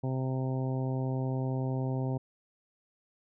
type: harmonic tone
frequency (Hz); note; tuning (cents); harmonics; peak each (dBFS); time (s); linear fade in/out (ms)
130.81; C3; 0; 1 / 2 / 3 / 4 / 5 / 6 / 7; -30 / -36 / -40 / -42 / -44 / -46 / -47; 0.03-2.18; 10
effects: none